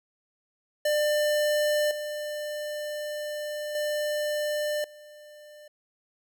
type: tone with level steps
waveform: square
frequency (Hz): 597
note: D5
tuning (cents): +28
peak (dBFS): -23 / -32 / -27 / -47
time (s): 0.85-5.68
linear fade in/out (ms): 5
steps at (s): 1.91 / 3.75 / 4.84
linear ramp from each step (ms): 2
effects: none